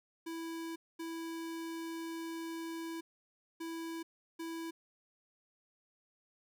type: tone bursts at uneven times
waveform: square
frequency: 329.6 Hz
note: E4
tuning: in tune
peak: -40 dBFS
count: 4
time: 0.26-0.76 / 0.99-3.01 / 3.6-4.03 / 4.39-4.71 s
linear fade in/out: 10 ms
effects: none